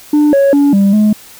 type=tone with pitch steps; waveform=sine; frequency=297.4 / 554 / 284.7 / 198.2 / 212.1 Hz; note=D4 / C#5 / C#4 / G3 / G#3; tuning=+22 / -1 / +46 / +19 / +37 cents; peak=-3 dBFS; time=0.13-1.13 s; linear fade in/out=5 ms; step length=200 ms; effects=tanh soft clip ceiling -5 dBFS + white hiss -37 dBFS RMS until 1.39 s